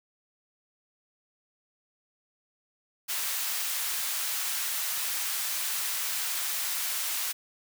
white high-pass noise, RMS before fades -31 dBFS, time 3.08-7.33 s, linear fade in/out 20 ms, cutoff 990 Hz, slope 12 dB/octave, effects none

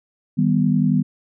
sine chord, Eb augmented, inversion none, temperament equal with one note detuned, 156.01 / 196 / 246.9 Hz, Eb3 / G3 / B3, +5 / 0 / 0 cents, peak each -19 dBFS, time 0.37-1.03 s, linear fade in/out 20 ms, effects none

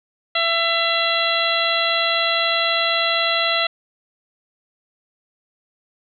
harmonic tone with a mistuned harmonic, 669 Hz, E5, 25 cents sharp, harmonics 1 / 2 / 3 / 4 / 5 / 6, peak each -24 / -24 / -24 / -24 / -24 / -24 dBFS, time 0.35-3.67 s, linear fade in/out 5 ms, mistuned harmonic 4, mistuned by +36 cents, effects none

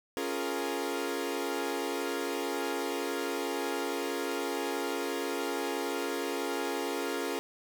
sawtooth chord, Bb minor seventh, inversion first, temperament equal, 277.2 / 349.2 / 415.3 / 466.2 Hz, Db4 / F4 / Ab4 / Bb4, 0 / 0 / 0 / 0 cents, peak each -33 dBFS, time 0.17-7.39 s, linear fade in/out 0 ms, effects 9-bit

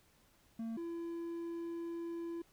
triangle tone pair in turn, 226.9 / 337.3 Hz, A#3 / E4, -47 / +40 cents, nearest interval perfect fifth, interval 687 cents, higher second, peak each -36 / -37 dBFS, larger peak first, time 0.59-0.77 / 0.77-2.42 s, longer second, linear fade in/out 5 ms, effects pink hiss -69 dBFS RMS until 2.52 s

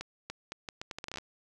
accelerating click train, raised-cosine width 0.2 ms, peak -21 dBFS, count 14, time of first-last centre 0.01-1.184 s, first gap 290 ms, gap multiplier 0.76, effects none

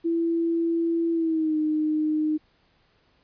sine tone with pitch glide, 333.7 to 307.8 Hz, E4 to D#4, +21 to -19 cents, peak -21 dBFS, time 0.04-2.38 s, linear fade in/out 20 ms, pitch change -140 cents, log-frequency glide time 1.12-1.57 s, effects pink hiss -64 dBFS RMS until 3.23 s + resampled to 11025 Hz

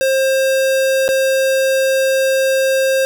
square tone with dropouts, 532 Hz, C5, 29 cents sharp, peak -13 dBFS, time 0.01-3.05 s, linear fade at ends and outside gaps 0 ms, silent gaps 1.08-1.089 s, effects none

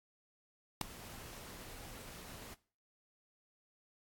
pink noise with ADSR envelope, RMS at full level -29 dBFS, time 0.81-2.55 s, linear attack 3 ms, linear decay 5 ms, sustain -22 dB, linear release 16 ms, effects noise-tail reverb RT60 0.4 s tail -19 dB re dry + AAC 64 kbps

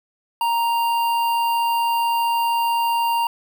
square tone with notch filter, 932.3 Hz, A#5, in tune, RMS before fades -20 dBFS, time 0.41-3.27 s, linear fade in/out 2 ms, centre 6700 Hz, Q 0.81, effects none

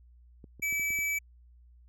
clicks, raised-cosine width 3 ms, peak -35 dBFS, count 6, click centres 0.442 / 0.597 / 0.726 / 0.797 / 0.905 / 0.989 s
square tone, 2300 Hz, D7, 37 cents flat, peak -29 dBFS, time 0.62-1.19 s, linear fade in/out 10 ms
effects added 60 Hz sine -54 dBFS peak until 1.88 s

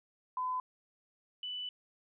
sine tone pair in turn, 1012 / 2983 Hz, B5 / F#7, +42 / +13 cents, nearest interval octave + perfect fifth, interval 1871 cents, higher second, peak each -32 / -37 dBFS, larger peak first, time 0.37-0.6 / 1.43-1.69 s, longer second, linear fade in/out 2 ms, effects none

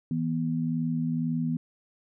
sine tone pair together, 162 / 244 Hz, E3 / B3, -30 / -21 cents, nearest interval perfect fifth, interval 709 cents, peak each -28 dBFS, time 0.11-1.57 s, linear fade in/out 2 ms, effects none

